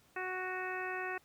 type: harmonic tone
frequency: 370 Hz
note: F#4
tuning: in tune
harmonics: 1 / 2 / 3 / 4 / 5 / 6 / 7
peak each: -42 / -43 / -45 / -43 / -42 / -52 / -46 dBFS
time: 0.16-1.18 s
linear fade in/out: 5 ms
effects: pink hiss -67 dBFS RMS until 1.24 s + high-pass 60 Hz 12 dB/octave